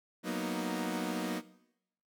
sawtooth chord, B major seventh, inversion second, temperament equal, 185 / 233.1 / 246.9 / 311.1 Hz, F#3 / A#3 / B3 / D#4, 0 / 0 / 0 / 0 cents, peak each -34 / -35 / -36 / -35 dBFS, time 0.23-1.42 s, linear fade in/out 50 ms, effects noise-tail reverb RT60 0.8 s tail -18 dB re dry

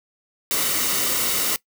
white noise with comb filter, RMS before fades -22 dBFS, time 0.51-1.56 s, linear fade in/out 0 ms, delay 1.2 ms, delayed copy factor -0.5, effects noise-tail reverb RT60 0.1 s tail -20 dB re dry

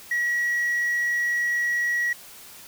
sine tone, 1918 Hz, A#6, 49 cents sharp, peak -19 dBFS, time 0.11-2.13 s, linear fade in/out 5 ms, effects tanh soft clip ceiling -20 dBFS + white hiss -45 dBFS RMS until 2.67 s

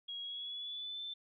sine tone with pitch glide, 3300 to 3537 Hz, G#7 to A7, -12 to +8 cents, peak -40 dBFS, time 0.08-1.14 s, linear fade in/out 10 ms, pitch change +120 cents, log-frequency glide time 0.22-1.01 s, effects none

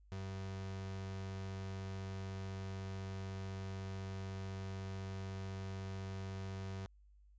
35% pulse tone, 96 Hz, G2, 36 cents flat, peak -40 dBFS, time 0.12-6.86 s, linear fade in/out 0 ms, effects added 50 Hz sine -61 dBFS peak until 7.38 s + resampled to 16000 Hz

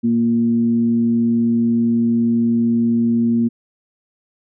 sine tone with frequency modulation, 233.1 Hz, A#3, in tune, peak -13 dBFS, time 0.03-3.49 s, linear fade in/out 20 ms, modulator 118 Hz, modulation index 0.32, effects none

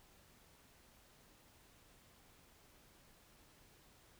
silence, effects pink hiss -66 dBFS RMS until 4.19 s

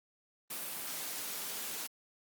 white high-pass noise, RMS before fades -40 dBFS, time 0.5-1.87 s, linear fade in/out 5 ms, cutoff 150 Hz, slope 24 dB/octave, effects Opus 32 kbps

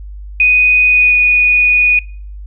sine tone with pitch glide, 2489 to 2469 Hz, D#7 to D#7, 0 to -14 cents, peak -6 dBFS, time 0.4-1.99 s, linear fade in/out 2 ms, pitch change -14 cents, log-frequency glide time 0.87-1.14 s, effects noise-tail reverb RT60 0.5 s tail -25 dB re dry + added 50 Hz sine -26 dBFS peak until 2.46 s

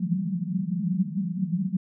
pink band-pass noise, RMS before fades -27 dBFS, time 0-1.77 s, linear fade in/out 5 ms, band 170 to 200 Hz, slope 96 dB/octave, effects none

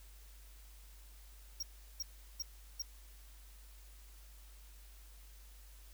square tone bursts, 5590 Hz, F8, 1 cent sharp, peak -37 dBFS, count 4, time 1.6-2.822 s, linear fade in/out 5 ms, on 28 ms, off 370 ms, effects added 50 Hz sine -54 dBFS peak until 5.93 s + white hiss -63 dBFS RMS until 5.93 s

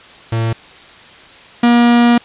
45% pulse tone pair in turn, 113.5 / 238.5 Hz, A#2 / A#3, -46 / +40 cents, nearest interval octave + minor second, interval 1286 cents, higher second, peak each -14 / -7 dBFS, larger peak second, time 0.32-0.53 / 1.63-2.18 s, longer second, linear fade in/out 5 ms, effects white hiss -39 dBFS RMS until 2.24 s + resampled to 8000 Hz

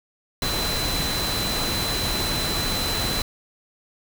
sine tone in noise, 4028 Hz, B7, 33 cents sharp, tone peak -27 dBFS, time 0.42-3.22 s, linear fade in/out 2 ms, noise pink, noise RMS -26 dBFS, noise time 0.42-3.22 s, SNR -4 dB, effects none

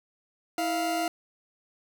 40% pulse tone pair together, 325.2 / 697.9 Hz, E4 / F5, -23 / -1 cents, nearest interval octave + minor second, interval 1322 cents, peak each -30 / -27 dBFS, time 0.58-1.08 s, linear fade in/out 2 ms, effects none

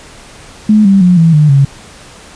sine tone with pitch steps, 213.3 / 195.6 / 179.36 / 164.48 / 150.83 / 138.31 Hz, G#3 / G3 / F3 / E3 / D3 / C#3, +46 / -4 / +46 / -4 / +47 / -4 cents, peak -3 dBFS, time 0.69-1.65 s, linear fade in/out 5 ms, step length 160 ms, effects pink hiss -35 dBFS RMS until 2.35 s + resampled to 22050 Hz

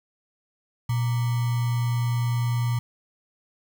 sine tone with sample-and-hold, 120 Hz, B2, 49 cents flat, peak -21 dBFS, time 0.89-2.79 s, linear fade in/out 5 ms, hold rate 1050 Hz, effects none

